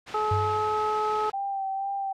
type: noise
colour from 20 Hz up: white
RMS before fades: -35 dBFS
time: 0.06-1.32 s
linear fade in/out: 20 ms
type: harmonic tone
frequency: 427.7 Hz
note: A4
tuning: 49 cents flat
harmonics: 1 / 2 / 3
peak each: -29 / -27 / -28 dBFS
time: 0.14-1.3 s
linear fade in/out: 5 ms
type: tone with exponential decay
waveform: sine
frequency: 97.4 Hz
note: G2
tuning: 11 cents flat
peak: -22 dBFS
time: 0.31-0.96 s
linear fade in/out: 5 ms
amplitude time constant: 140 ms
type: tone with vibrato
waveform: sine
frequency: 783 Hz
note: G5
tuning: 2 cents flat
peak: -27 dBFS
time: 1.33-2.13 s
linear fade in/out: 10 ms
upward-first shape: sine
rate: 2.1 Hz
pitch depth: 24 cents each way
effects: low-pass 3000 Hz 12 dB/octave